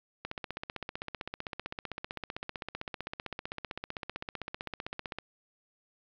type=click train; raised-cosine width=0.3 ms; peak=-20 dBFS; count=78; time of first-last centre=0.25-5.186 s; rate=15.6 Hz; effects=low-pass 5000 Hz 12 dB/octave + 10-bit